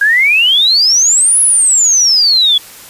sine exponential two-way sweep, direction up then down, 1600 to 10640 to 3341 Hz, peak -6 dBFS, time 0.01-2.58 s, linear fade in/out 5 ms, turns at 1.41 s, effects white hiss -34 dBFS RMS until 2.89 s + resampled to 32000 Hz

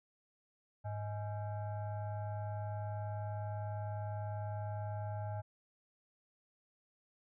sine tone with frequency modulation, 103.83 Hz, G#2, in tune, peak -37 dBFS, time 0.84-5.42 s, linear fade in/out 20 ms, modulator 732 Hz, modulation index 0.73, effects none

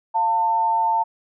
sine tone pair together, 698 / 897.7 Hz, F5 / A5, -1 / +34 cents, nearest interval major third, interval 435 cents, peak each -27 / -17 dBFS, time 0.14-1.04 s, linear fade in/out 20 ms, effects none

